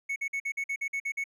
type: tone bursts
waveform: triangle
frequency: 2211 Hz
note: C#7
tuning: 5 cents flat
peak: -27 dBFS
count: 10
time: 0.09-1.241 s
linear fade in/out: 10 ms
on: 71 ms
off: 49 ms
effects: none